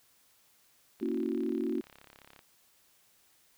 click train, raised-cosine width 0.3 ms, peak -36 dBFS, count 49, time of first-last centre 1-2.391 s, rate 34.5 Hz
sine chord, F# dominant seventh, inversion first, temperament equal, 233.1 / 277.2 / 329.6 / 370 Hz, A#3 / C#4 / E4 / F#4, 0 / 0 / 0 / 0 cents, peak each -35 dBFS, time 1.01-1.81 s, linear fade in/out 10 ms
effects white hiss -66 dBFS RMS until 3.57 s

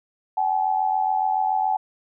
sine tone pair together, 762.9 / 850 Hz, G5 / G#5, -47 / +40 cents, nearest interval major second, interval 187 cents, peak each -22 dBFS, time 0.37-1.77 s, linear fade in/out 5 ms, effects none

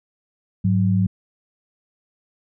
sine tone pair together, 103.8 / 184.95 Hz, G#2 / F#3, 0 / 0 cents, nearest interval minor seventh, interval 1000 cents, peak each -18 dBFS, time 0.64-1.07 s, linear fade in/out 10 ms, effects none

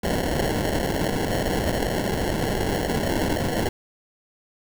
violet noise with sample-and-hold, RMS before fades -24 dBFS, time 0.03-3.69 s, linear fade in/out 5 ms, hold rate 1225 Hz, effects none

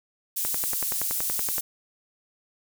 pink high-pass noise, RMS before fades -28 dBFS, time 0.36-1.61 s, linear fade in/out 10 ms, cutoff 10000 Hz, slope 12 dB/octave
click train, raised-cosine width 0.5 ms, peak -17 dBFS, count 13, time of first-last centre 0.45-1.582 s, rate 10.6 Hz
effects none

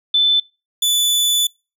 sine / sawtooth tone pair in turn, 3520 / 3480 Hz, A7 / A7, 0 / -20 cents, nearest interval unison, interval 20 cents, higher first, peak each -11 dBFS, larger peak neither, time 0.14-0.4 / 0.82-1.47 s, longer second, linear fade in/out 5 ms, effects noise-tail reverb RT60 0.3 s tail -26 dB re dry

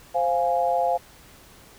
sine chord, F minor, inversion second, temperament equal, 523.3 / 698.5 / 830.6 Hz, C5 / F5 / Ab5, 0 / 0 / 0 cents, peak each -25 / -22 / -26 dBFS, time 0.14-0.98 s, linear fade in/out 20 ms, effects pink hiss -50 dBFS RMS until 1.78 s

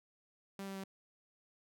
sawtooth tone with pitch steps, 196 / 194.42 / 192.86 Hz, G3 / G3 / G3, 0 / -14 / -28 cents, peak -38 dBFS, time 0.59-0.839 s, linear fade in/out 2 ms, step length 83 ms, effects none

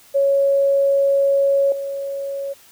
sine tone with level steps, 554.4 Hz, C#5, in tune, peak -13 / -23 dBFS, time 0.14-2.54 s, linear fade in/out 20 ms, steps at 1.72 s, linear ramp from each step 2 ms, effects white hiss -49 dBFS RMS until 2.71 s

